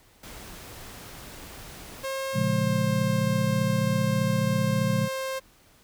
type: noise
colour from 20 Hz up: pink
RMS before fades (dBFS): -43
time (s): 0.23-2.05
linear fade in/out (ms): 5
type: tone with pitch glide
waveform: sawtooth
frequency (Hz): 536 to 529.8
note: C5 to C5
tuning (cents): +42 to +22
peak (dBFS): -25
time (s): 2.03-5.4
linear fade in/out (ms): 20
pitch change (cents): -20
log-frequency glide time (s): 2.36-2.73
type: chord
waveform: sine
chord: Bb minor seventh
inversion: none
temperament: just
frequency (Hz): 116.54 / 139.85 / 174.81 / 209.8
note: Bb2 / Db3 / F3 / Ab3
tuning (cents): 0 / +16 / +2 / +18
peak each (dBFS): -28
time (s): 2.33-5.09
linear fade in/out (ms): 50
effects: pink hiss -58 dBFS RMS until 5.83 s